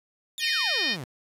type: exponential sweep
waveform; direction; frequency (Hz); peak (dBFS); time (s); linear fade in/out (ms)
sawtooth; down; 3729 to 116.54; -30; 0.38-1.04; 0
type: harmonic tone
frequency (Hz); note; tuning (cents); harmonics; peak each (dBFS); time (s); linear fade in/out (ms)
614; D#5; -23; 3 / 4 / 5 / 6 / 7 / 8 / 9; -29 / -30 / -31 / -32 / -32 / -33 / -34; 0.39-0.97; 50
effects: resampled to 32000 Hz + 9-bit